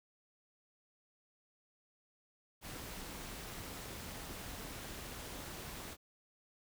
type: noise with amplitude modulation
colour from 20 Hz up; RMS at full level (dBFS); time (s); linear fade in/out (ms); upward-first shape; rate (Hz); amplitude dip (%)
pink; -44; 2.61-5.97; 50; sine; 227; 55
effects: none

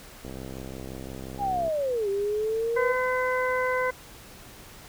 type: click train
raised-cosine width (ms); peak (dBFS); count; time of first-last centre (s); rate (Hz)
2; -25; 95; 0.25-1.681; 65.7
type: linear two-way sweep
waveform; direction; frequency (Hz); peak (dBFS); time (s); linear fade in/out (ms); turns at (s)
sine; down then up; 832 to 392 to 492.2; -24; 1.38-2.95; 50; 2.09
type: harmonic tone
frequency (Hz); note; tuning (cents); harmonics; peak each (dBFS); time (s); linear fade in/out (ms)
508; B4; +49; 1 / 2 / 3 / 4; -26 / -29 / -31 / -32; 2.76-3.91; 10
effects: pink hiss -47 dBFS RMS until 4.88 s

